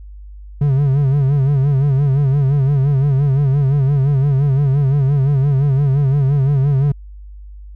triangle tone with vibrato, 138.59 Hz, C#3, in tune, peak -9 dBFS, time 0.61-6.92 s, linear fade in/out 5 ms, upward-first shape sine, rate 5.8 Hz, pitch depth 95 cents each way, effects added 50 Hz sine -32 dBFS peak until 7.75 s

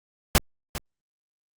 pink noise with echo, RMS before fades -17 dBFS, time 0.35-0.38 s, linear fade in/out 0 ms, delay 400 ms, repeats 1, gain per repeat -14 dB, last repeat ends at 0.78 s, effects Opus 48 kbps

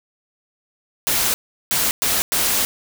white noise bursts at uneven times, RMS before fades -19 dBFS, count 4, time 1.07-1.34 / 1.71-1.91 / 2.02-2.22 / 2.32-2.65 s, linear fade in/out 0 ms, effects none

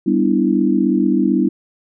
sine chord, E minor seventh, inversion first, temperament equal, 196 / 246.9 / 293.7 / 329.6 Hz, G3 / B3 / D4 / E4, 0 / 0 / 0 / 0 cents, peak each -18 dBFS, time 0.06-1.49 s, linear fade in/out 10 ms, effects none

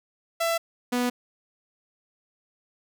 sawtooth tone pair in turn, 668 / 245.9 Hz, E5 / B3, +23 / -7 cents, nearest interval octave + perfect fourth, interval 1730 cents, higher first, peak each -19 dBFS, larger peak neither, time 0.4-0.58 / 0.92-1.1 s, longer neither, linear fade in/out 10 ms, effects none

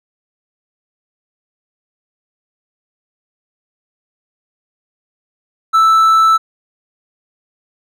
triangle tone, 1318.5 Hz, E6, in tune, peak -5 dBFS, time 5.73-6.38 s, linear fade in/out 20 ms, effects none

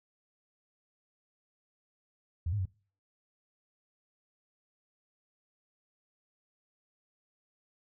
sine tone with pitch steps, 83.9 / 104 / 93.4 Hz, E2 / G#2 / F#2, +31 / +3 / +17 cents, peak -29 dBFS, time 2.46-2.655 s, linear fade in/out 5 ms, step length 65 ms, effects noise-tail reverb RT60 0.4 s tail -22 dB re dry

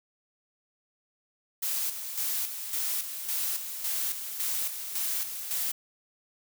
blue noise with tremolo, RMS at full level -30 dBFS, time 1.62-5.72 s, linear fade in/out 10 ms, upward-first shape square, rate 1.8 Hz, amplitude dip 55%, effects none

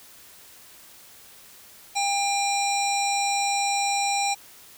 harmonic tone, 800 Hz, G5, 35 cents sharp, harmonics 1 / 3 / 5 / 7 / 9 / 10, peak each -24 / -29 / -31 / -32 / -34 / -34 dBFS, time 1.95-4.35 s, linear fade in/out 20 ms, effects white hiss -49 dBFS RMS until 4.77 s

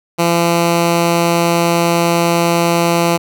10% pulse tone, 170 Hz, F3, 46 cents flat, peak -3 dBFS, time 0.18-3.18 s, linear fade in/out 20 ms, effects none

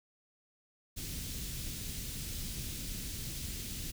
pink band-stop noise, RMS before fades -40 dBFS, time 0.96-3.92 s, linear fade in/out 20 ms, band 220 to 3500 Hz, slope 12 dB/octave, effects none

